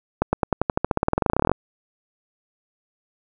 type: accelerating click train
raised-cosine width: 1 ms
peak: -4 dBFS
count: 25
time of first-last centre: 0.22-1.516 s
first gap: 110 ms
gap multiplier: 0.93
effects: none